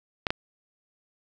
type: clicks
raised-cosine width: 0.3 ms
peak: -9 dBFS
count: 2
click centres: 0.268 / 0.305 s
effects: none